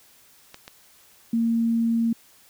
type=clicks; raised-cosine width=0.2 ms; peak=-22 dBFS; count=2; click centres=0.544 / 0.679 s
type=tone; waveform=sine; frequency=230 Hz; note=A#3; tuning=23 cents flat; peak=-19 dBFS; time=1.33-2.13 s; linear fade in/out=5 ms
effects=white hiss -55 dBFS RMS until 2.49 s